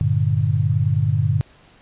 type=chord; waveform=sine; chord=G minor; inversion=none; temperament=equal; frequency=98 / 116.54 / 146.83 Hz; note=G2 / Bb2 / D3; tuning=0 / 0 / 0 cents; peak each=-20 dBFS; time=0.01-1.41 s; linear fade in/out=0 ms; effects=pink hiss -51 dBFS RMS until 1.81 s + resampled to 8000 Hz